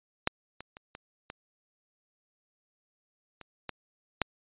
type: clicks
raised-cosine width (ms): 0.3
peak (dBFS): -9 / -25 / -29 / -26 / -23 / -29 / -19 / -9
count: 8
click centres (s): 0.274 / 0.606 / 0.769 / 0.951 / 1.301 / 3.413 / 3.693 / 4.217
effects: resampled to 8000 Hz